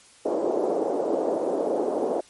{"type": "band-pass noise", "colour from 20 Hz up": "pink", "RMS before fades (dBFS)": -25, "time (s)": [0.25, 2.21], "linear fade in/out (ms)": 10, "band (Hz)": [350, 640], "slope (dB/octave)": 24, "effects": ["white hiss -53 dBFS RMS until 2.29 s", "MP3 48 kbps"]}